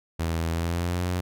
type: tone with pitch glide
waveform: sawtooth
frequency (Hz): 82.41 to 89.87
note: E2 to F#2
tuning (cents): 0 to -50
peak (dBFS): -21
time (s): 0.19-1.21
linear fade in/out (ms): 10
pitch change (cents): +150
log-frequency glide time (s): 0.49-1.08
effects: none